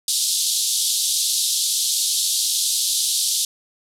pink band-pass noise, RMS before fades -21 dBFS, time 0.08-3.45 s, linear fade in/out 2 ms, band 3500 to 12000 Hz, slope 48 dB/octave, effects none

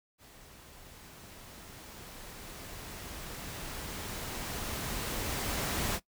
pink noise with level ramp, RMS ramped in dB -55 to -32 dBFS, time 0.18-6 s, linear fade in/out 50 ms, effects noise-tail reverb RT60 0.1 s tail -19 dB re dry

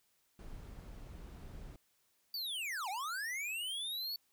brown noise, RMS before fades -49 dBFS, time 0.39-1.76 s, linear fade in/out 2 ms
square linear two-way sweep, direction down then up, 4700 to 712 to 4493 Hz, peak -38 dBFS, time 2.34-4.16 s, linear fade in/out 2 ms, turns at 2.89 s
effects white hiss -75 dBFS RMS until 4.32 s

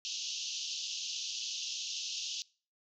white band-pass noise, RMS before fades -39 dBFS, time 0.05-2.42 s, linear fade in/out 0 ms, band 2700 to 6600 Hz, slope 96 dB/octave, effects noise-tail reverb RT60 0.4 s tail -23 dB re dry

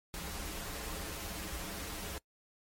pink noise with comb filter, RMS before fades -41 dBFS, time 0.14-2.18 s, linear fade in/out 0 ms, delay 8.1 ms, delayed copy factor -0.85, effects noise-tail reverb RT60 0.1 s tail -22 dB re dry + MP3 64 kbps

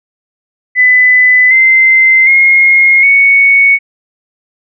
sine tone with pitch steps, 2003 / 2074 / 2147 / 2222 Hz, B6 / C7 / C7 / C#7, +24 / -16 / +44 / +4 cents, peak -3 dBFS, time 0.75-3.79 s, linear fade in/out 50 ms, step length 760 ms, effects none

